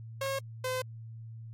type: tone pair in turn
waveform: sawtooth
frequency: 543 / 512.5 Hz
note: C#5 / C5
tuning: -36 / -36 cents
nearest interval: minor second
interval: 100 cents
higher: first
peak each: -27 dBFS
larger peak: neither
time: 0.21-0.39 / 0.64-0.82 s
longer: neither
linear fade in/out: 5 ms
effects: added 113 Hz sine -42 dBFS peak until 1.53 s + AAC 48 kbps